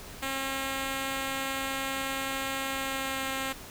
5% pulse tone with pitch glide, 269.5 to 267.2 Hz, C#4 to C4, -49 to +36 cents, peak -19 dBFS, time 0.22-3.53 s, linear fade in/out 10 ms, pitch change -15 cents, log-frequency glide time 2.79-3.26 s, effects pink hiss -45 dBFS RMS until 3.7 s

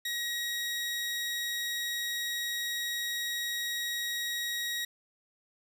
25% pulse tone pair together, 1898 / 3796 Hz, A#6 / A#7, +31 / +31 cents, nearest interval octave, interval 1200 cents, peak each -30 / -36 dBFS, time 0.05-4.85 s, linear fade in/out 5 ms, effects 10-bit

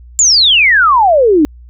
sine exponential sweep, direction down, 7360 to 284.4 Hz, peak -5 dBFS, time 0.19-1.45 s, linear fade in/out 0 ms, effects added 60 Hz sine -33 dBFS peak until 1.69 s

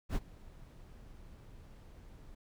brown noise with ADSR envelope, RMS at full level -31 dBFS, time 0.09-2.35 s, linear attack 64 ms, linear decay 40 ms, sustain -22 dB, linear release 7 ms, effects none

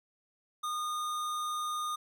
sine tone with hard clipping, 1224 Hz, D#6, 29 cents flat, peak -34 dBFS, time 0.63-1.96 s, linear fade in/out 10 ms, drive 18 dB, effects none

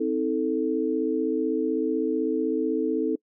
sine chord, A diminished, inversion first, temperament equal with one note detuned, 261.6 / 317.5 / 440 Hz, C4 / Eb4 / A4, 0 / +35 / 0 cents, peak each -28 / -26 / -26 dBFS, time 0-3.16 s, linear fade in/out 10 ms, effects noise-tail reverb RT60 0.1 s tail -24 dB re dry

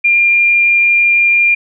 sine tone, 2398 Hz, D7, 36 cents sharp, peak -7 dBFS, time 0.04-1.55 s, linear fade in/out 10 ms, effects none

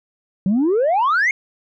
sine exponential sweep, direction up, 180 to 2217 Hz, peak -12 dBFS, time 0.46-1.31 s, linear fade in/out 2 ms, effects tanh soft clip ceiling -12 dBFS

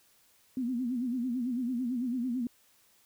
sine tone with vibrato, 246.9 Hz, B3, in tune, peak -29 dBFS, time 0.57-2.47 s, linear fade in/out 2 ms, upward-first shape sine, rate 9 Hz, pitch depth 110 cents each way, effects white hiss -65 dBFS RMS until 3.05 s

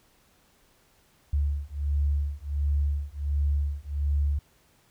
sine beating tone pair, 71.3 / 72.7 Hz, C#2 / D2, +49 / -17 cents, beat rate 1.4 Hz, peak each -27 dBFS, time 1.33-4.39 s, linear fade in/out 5 ms, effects pink hiss -63 dBFS RMS until 4.9 s

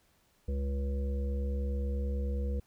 harmonic tone, 69.3 Hz, C#2, in tune, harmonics 1 / 3 / 5 / 7 / 8, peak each -30 / -41 / -50 / -42 / -54 dBFS, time 0.48-2.6 s, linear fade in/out 5 ms, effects pink hiss -69 dBFS RMS until 2.66 s

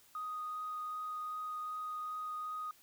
sine tone with vibrato, 1244.5 Hz, D#6, in tune, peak -37 dBFS, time 0.15-2.71 s, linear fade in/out 2 ms, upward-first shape triangle, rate 2.6 Hz, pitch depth 8 cents each way, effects tanh soft clip ceiling -33 dBFS + white hiss -64 dBFS RMS until 2.82 s

